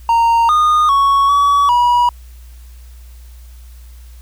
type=tone with pitch steps; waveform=triangle; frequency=926 / 1226 / 1111 / 1136 / 968 Hz; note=A#5 / D#6 / C#6 / C#6 / B5; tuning=-12 / -26 / +4 / +42 / -35 cents; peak=-7 dBFS; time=0.09-2.09 s; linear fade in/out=2 ms; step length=400 ms; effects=added 60 Hz sine -34 dBFS peak until 4.21 s + white hiss -50 dBFS RMS until 4.21 s